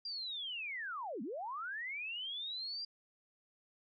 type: linear two-way sweep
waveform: sine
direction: down then up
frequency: 4819 to 196 to 4819 Hz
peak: -39 dBFS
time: 0.05-2.85 s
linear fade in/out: 5 ms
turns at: 1.22 s
effects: none